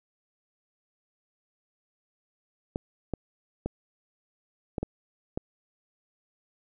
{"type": "clicks", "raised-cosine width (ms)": 2, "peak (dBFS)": -16, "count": 6, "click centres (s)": [2.759, 3.137, 3.66, 4.782, 4.83, 5.375], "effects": []}